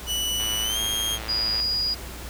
sawtooth tone with pitch glide, 2960 to 3228 Hz, F#7 to G#7, 0 to -50 cents, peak -21 dBFS, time 0.06-1.19 s, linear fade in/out 50 ms, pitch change +150 cents, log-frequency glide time 0.63-0.79 s
click train, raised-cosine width 0.3 ms, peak -19 dBFS, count 133, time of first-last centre 0.4-1.6 s, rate 110 Hz
sine tone, 4888 Hz, D#8, 32 cents flat, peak -22 dBFS, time 1.28-1.95 s, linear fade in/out 20 ms
effects added 60 Hz sine -37 dBFS peak until 2.29 s + pink hiss -39 dBFS RMS until 2.29 s

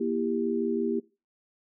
sine chord, E diminished, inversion second, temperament just, 237.3 / 329.6 / 395.6 Hz, Bb3 / E4 / G4, +31 / 0 / +16 cents, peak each -29 / -31 / -29 dBFS, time 0-1 s, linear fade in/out 10 ms, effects noise-tail reverb RT60 0.3 s tail -21 dB re dry

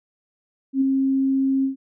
sine tone with ADSR envelope, 268.5 Hz, C4, 45 cents sharp, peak -14 dBFS, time 0.73-1.76 s, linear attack 82 ms, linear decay 10 ms, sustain -3 dB, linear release 120 ms, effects none

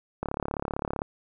click train, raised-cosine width 1 ms, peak -15 dBFS, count 29, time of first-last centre 0.23-1.019 s, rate 35.5 Hz, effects none

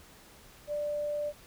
sine tone, 590 Hz, D5, 8 cents sharp, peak -30 dBFS, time 0.67-1.33 s, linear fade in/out 50 ms, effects pink hiss -55 dBFS RMS until 1.46 s

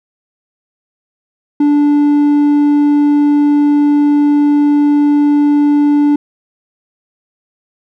sine tone with hard clipping, 291.7 Hz, D4, 12 cents flat, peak -8 dBFS, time 1.6-6.16 s, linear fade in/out 5 ms, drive 3 dB, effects none

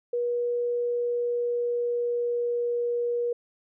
sine tone with pitch glide, 481.6 to 478.3 Hz, B4 to A#4, -44 to +44 cents, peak -24 dBFS, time 0.13-3.33 s, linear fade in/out 5 ms, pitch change -12 cents, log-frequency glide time 0.64-2.84 s, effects none

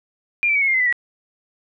sine tone with pitch steps, 2400 / 2326 / 2255 / 2186 / 2118 / 2053 / 1990.4 / 1929.2 Hz, D7 / D7 / C#7 / C#7 / C7 / C7 / B6 / B6, +37 / -17 / +29 / -25 / +21 / -33 / +13 / -41 cents, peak -15 dBFS, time 0.43-0.926 s, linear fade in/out 0 ms, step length 62 ms, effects none

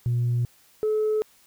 sine tone pair in turn, 120.5 / 430.3 Hz, B2 / A4, -42 / -39 cents, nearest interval octave + minor seventh, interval 2203 cents, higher second, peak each -19 dBFS, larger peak neither, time 0.06-0.45 / 0.83-1.22 s, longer neither, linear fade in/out 0 ms, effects tanh soft clip ceiling -18 dBFS + white hiss -58 dBFS RMS until 1.46 s

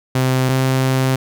sawtooth tone pair in turn, 129.7 / 131.28 Hz, C3 / C3, -15 / +6 cents, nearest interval unison, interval 21 cents, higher second, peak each -10 dBFS, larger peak neither, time 0.15-0.49 / 0.49-1.16 s, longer second, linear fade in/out 5 ms, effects none

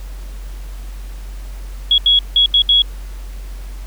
sine tone bursts at uneven times, 3340 Hz, G#7, 9 cents sharp, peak -8 dBFS, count 5, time 1.91-1.98 / 2.06-2.19 / 2.36-2.46 / 2.54-2.62 / 2.69-2.82 s, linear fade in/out 2 ms, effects added 46 Hz sine -26 dBFS peak until 3.86 s + pink hiss -43 dBFS RMS until 3.86 s

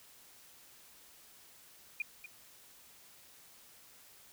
sine tone with echo, 2432 Hz, D#7, 40 cents flat, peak -32 dBFS, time 2-2.02 s, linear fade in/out 2 ms, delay 240 ms, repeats 1, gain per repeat -12 dB, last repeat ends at 2.26 s, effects white hiss -59 dBFS RMS until 4.32 s

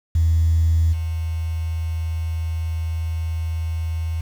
sine tone with level steps, 81.7 Hz, E2, 15 cents flat, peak -13 / -21 dBFS, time 0.15-4.21 s, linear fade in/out 5 ms, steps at 0.92 s, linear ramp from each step 20 ms, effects tanh soft clip ceiling -9 dBFS + 7-bit

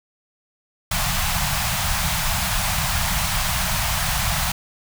pink band-stop noise, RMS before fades -22 dBFS, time 0.91-4.52 s, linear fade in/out 5 ms, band 190 to 660 Hz, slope 48 dB/octave, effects none

